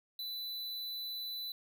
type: tone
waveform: square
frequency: 3991 Hz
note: B7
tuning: 17 cents sharp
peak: -39 dBFS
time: 0.19-1.52 s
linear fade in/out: 2 ms
effects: none